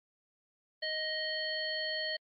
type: harmonic tone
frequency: 625 Hz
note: D#5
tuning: 8 cents sharp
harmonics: 1 / 3 / 5 / 7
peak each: -39 / -37 / -40 / -37 dBFS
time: 0.82-2.17 s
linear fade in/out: 10 ms
effects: MP3 32 kbps